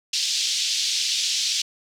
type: band-pass noise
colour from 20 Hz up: white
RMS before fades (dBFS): -24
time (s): 0.13-1.62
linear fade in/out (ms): 5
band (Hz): 3100 to 5800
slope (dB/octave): 24
effects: none